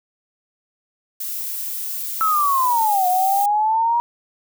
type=noise; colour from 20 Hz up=violet; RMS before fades=-27 dBFS; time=1.2-3.46 s; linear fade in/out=5 ms
type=linear two-way sweep; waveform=sine; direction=down then up; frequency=1318.5 to 721 to 953 Hz; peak=-15 dBFS; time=2.21-4 s; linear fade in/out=0 ms; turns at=3.07 s
effects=none